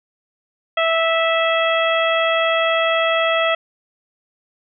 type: harmonic tone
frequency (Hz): 656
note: E5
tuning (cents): -9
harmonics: 1 / 2 / 3 / 4 / 5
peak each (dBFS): -18 / -21 / -23 / -24 / -25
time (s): 0.77-3.55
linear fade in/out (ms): 5
effects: none